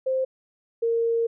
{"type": "tone pair in turn", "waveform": "sine", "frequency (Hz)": [523.3, 461.5], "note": ["C5", "A#4"], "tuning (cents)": [0, -17], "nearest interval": "major second", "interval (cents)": 217, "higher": "first", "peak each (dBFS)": [-21, -20], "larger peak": "second", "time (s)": [[0.06, 0.25], [0.82, 1.27]], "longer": "second", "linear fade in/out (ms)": 10, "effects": []}